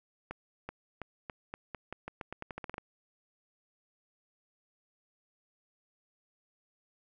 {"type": "accelerating click train", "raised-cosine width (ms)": 0.5, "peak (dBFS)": -24, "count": 17, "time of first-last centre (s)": [0.31, 2.781], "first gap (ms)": 380, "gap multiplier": 0.86, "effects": []}